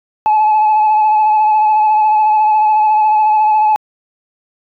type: tone with vibrato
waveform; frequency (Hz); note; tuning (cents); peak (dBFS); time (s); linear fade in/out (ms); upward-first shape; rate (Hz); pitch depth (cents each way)
sine; 857; A5; -46; -6; 0.26-3.76; 0; sine; 14; 25
effects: tanh soft clip ceiling -6 dBFS